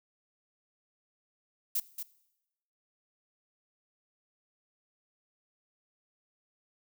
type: noise with echo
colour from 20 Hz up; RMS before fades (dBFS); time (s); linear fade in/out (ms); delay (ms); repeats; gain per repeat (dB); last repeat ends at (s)
violet; -30; 1.75-1.8; 5; 230; 1; -8; 2.03
effects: noise-tail reverb RT60 0.9 s tail -19 dB re dry